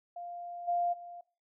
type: tone with level steps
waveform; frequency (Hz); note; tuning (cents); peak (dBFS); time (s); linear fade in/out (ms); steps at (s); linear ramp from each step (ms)
sine; 698.5; F5; 0; -39 / -27 / -43; 0.16-1.21; 5; 0.67 / 0.92; 20
effects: noise-tail reverb RT60 0.4 s tail -22 dB re dry